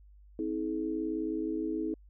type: tone cluster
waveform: sine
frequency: 260.9 / 319.9 / 426.4 Hz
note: C4 / D#4 / G#4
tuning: -5 / +48 / +46 cents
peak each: -38 / -32 / -37 dBFS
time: 0.39-1.94 s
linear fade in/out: 2 ms
effects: added 50 Hz sine -53 dBFS peak until 2.09 s